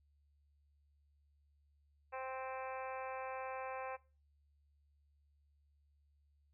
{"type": "harmonic tone", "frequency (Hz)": 261.6, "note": "C4", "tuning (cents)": 0, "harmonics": [2, 3, 4, 5, 6, 7, 8, 9, 10], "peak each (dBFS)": [-46, -46, -48, -55, -54, -57, -61, -56, -57], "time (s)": [2.12, 3.97], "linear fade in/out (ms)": 20, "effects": ["noise-tail reverb RT60 0.3 s tail -18 dB re dry", "added 72 Hz sine -70 dBFS peak until 6.53 s"]}